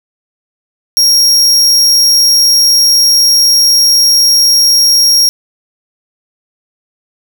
40% pulse tone, 5588 Hz, F8, in tune, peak -4 dBFS, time 0.97-5.29 s, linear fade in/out 0 ms, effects none

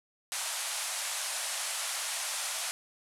white band-pass noise, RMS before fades -35 dBFS, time 0.32-2.71 s, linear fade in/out 0 ms, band 590 to 11000 Hz, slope 48 dB/octave, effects none

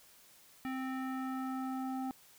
square tone with low-pass filter sweep, 261.6 Hz, C4, in tune, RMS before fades -38 dBFS, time 0.65-2.11 s, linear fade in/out 0 ms, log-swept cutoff 2100 to 920 Hz, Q 2, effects white hiss -61 dBFS RMS until 2.38 s

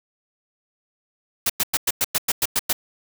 white noise bursts, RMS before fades -20 dBFS, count 10, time 1.46-2.73 s, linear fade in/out 5 ms, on 37 ms, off 100 ms, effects none

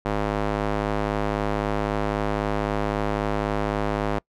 square tone with band-pass filter, 51.91 Hz, G#1, in tune, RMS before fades -25 dBFS, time 0.05-4.19 s, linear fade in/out 5 ms, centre 690 Hz, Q 0.67, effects noise-tail reverb RT60 0.1 s tail -25 dB re dry

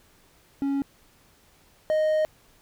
triangle tone pair in turn, 277.5 / 620.5 Hz, C#4 / D#5, +2 / -5 cents, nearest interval octave + major second, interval 1393 cents, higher second, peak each -21 / -18 dBFS, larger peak second, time 0.62-0.82 / 1.9-2.25 s, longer second, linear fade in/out 0 ms, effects pink hiss -59 dBFS RMS until 2.61 s

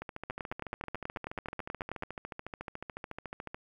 two click trains, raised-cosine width 0.5 ms, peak -24 / -20 dBFS, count 50 / 17, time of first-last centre 0.02-3.545 / 0.3-2.024 s, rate 13.9 / 9.28 Hz, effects 10-bit

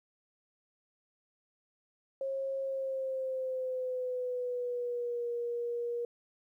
sine tone with pitch glide, 540 to 475.6 Hz, C#5 to A#4, -45 to +35 cents, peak -32 dBFS, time 2.21-6.05 s, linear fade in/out 2 ms, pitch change -220 cents, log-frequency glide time 2.62-5.28 s, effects 12-bit

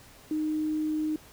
sine tone with quantisation, 308.6 Hz, D#4, 14 cents flat, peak -26 dBFS, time 0.31-1.16 s, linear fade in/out 2 ms, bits 9, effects pink hiss -53 dBFS RMS until 1.32 s

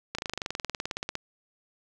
slowing click train, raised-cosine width 0.2 ms, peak -14 dBFS, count 22, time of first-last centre 0.15-1.154 s, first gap 35 ms, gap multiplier 1.03, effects none

